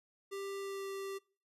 square tone with pitch glide, 394.4 to 391 Hz, G4 to G4, +11 to -4 cents, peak -40 dBFS, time 0.31-1.19 s, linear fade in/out 20 ms, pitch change -15 cents, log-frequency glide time 0.6-0.87 s, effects noise-tail reverb RT60 0.4 s tail -24 dB re dry + resampled to 32000 Hz

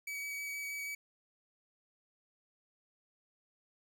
45% pulse tone with vibrato, 2275 Hz, C#7, 44 cents sharp, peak -38 dBFS, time 0.07-0.95 s, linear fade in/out 5 ms, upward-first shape square, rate 6.3 Hz, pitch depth 8 cents each way, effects none

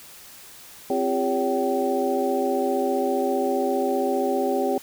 sine tone cluster, 261.7 / 346.6 / 401.7 / 562 / 768 Hz, C4 / F4 / G4 / C#5 / G5, 0 / -13 / +42 / +24 / -36 cents, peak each -27 / -30 / -25 / -27 / -27 dBFS, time 0.9-4.78 s, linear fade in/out 2 ms, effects white hiss -45 dBFS RMS until 4.82 s

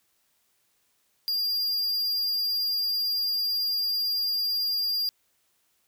square tone, 4803 Hz, D8, 38 cents sharp, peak -25 dBFS, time 1.28-5.09 s, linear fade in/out 0 ms, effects white hiss -70 dBFS RMS until 5.87 s

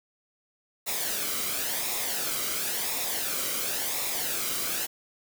white noise with flanger, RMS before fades -30 dBFS, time 0.86-4.87 s, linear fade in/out 20 ms, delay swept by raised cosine 0.65 to 1.16 ms, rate 0.95 Hz, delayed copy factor -0.55, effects none

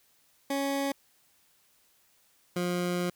20% pulse tone pair in turn, 277.2 / 177.32 Hz, C#4 / F3, 0 / +27 cents, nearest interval minor sixth, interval 773 cents, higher first, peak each -23 dBFS, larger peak neither, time 0.5-0.92 / 2.56-3.1 s, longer second, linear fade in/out 5 ms, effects white hiss -66 dBFS RMS until 3.15 s

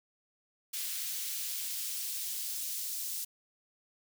white noise with high-pass filter sweep, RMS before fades -37 dBFS, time 0.73-3.25 s, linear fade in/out 10 ms, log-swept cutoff 2600 to 4800 Hz, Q 0.74, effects none

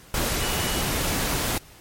sine tone in noise, 2933 Hz, F#7, 16 cents flat, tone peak -34 dBFS, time 0.41-0.82 s, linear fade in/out 2 ms, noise pink, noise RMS -25 dBFS, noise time 0.14-1.58 s, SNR -12 dB, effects pink hiss -49 dBFS RMS until 1.8 s + MP3 64 kbps

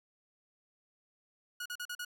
sawtooth tone bursts, 1453 Hz, F#6, 32 cents flat, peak -34 dBFS, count 5, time 1.6-2.049 s, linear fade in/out 5 ms, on 57 ms, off 41 ms, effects none

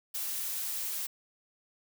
blue noise, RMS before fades -35 dBFS, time 0.14-1.07 s, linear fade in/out 10 ms, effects none

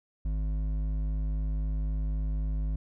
triangle tone with hard clipping, 51.91 Hz, G#1, in tune, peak -29 dBFS, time 0.25-2.76 s, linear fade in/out 5 ms, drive 12 dB, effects none

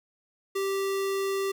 square tone, 390.8 Hz, G4, 5 cents flat, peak -27 dBFS, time 0.55-1.52 s, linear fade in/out 10 ms, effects 10-bit

